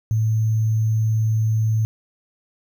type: tone with sample-and-hold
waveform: sine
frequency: 110.2 Hz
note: A2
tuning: 3 cents sharp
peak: -16 dBFS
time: 0.11-1.85 s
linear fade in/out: 0 ms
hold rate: 6300 Hz
effects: none